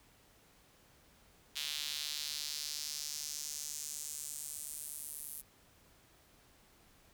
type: tone with high-pass filter sweep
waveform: square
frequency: 74.2 Hz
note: D2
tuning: 18 cents sharp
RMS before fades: -42 dBFS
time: 1.55-5.42 s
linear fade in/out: 20 ms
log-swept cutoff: 3400 to 11000 Hz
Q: 2.2
effects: pink hiss -65 dBFS RMS until 7.13 s